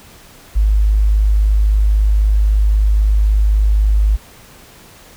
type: tone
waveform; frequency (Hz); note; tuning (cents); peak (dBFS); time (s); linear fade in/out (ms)
sine; 51.9; G#1; 0; -9; 0.55-4.17; 20
effects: pink hiss -42 dBFS RMS until 5.16 s